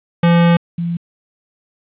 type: tone pair in turn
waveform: square / sine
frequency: 170.7 / 170.7 Hz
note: F3 / F3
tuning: -39 / -39 cents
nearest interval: unison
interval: 0 cents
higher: neither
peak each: -9 / -17 dBFS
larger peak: first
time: 0.23-0.57 / 0.78-0.97 s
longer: first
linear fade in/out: 5 ms
effects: resampled to 8000 Hz + 8-bit